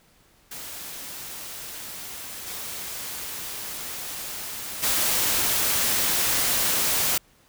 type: noise with level steps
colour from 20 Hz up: white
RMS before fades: -37 / -34 / -23 dBFS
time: 0.51-7.18 s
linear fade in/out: 5 ms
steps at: 2.46 / 4.82 s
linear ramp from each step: 20 ms
effects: pink hiss -59 dBFS RMS until 7.48 s